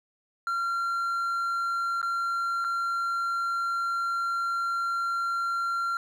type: tone with dropouts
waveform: triangle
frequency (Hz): 1375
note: F6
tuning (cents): -27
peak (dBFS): -24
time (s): 0.47-5.97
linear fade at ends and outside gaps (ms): 1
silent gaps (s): 2.016-2.028 / 2.643-2.647
effects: none